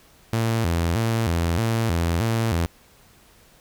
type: tone with vibrato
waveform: sawtooth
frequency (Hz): 98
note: G2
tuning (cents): 0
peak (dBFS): -16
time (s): 0.33-2.66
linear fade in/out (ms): 0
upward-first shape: square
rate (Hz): 1.6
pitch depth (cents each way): 260
effects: pink hiss -54 dBFS RMS until 3.6 s